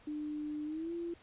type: tone with pitch glide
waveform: sine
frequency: 300.1 to 340.8 Hz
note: D4 to F4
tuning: +38 to -42 cents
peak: -36 dBFS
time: 0.07-1.14 s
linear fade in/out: 5 ms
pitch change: +220 cents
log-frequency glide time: 0.65-0.93 s
effects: pink hiss -61 dBFS RMS until 1.22 s + resampled to 8000 Hz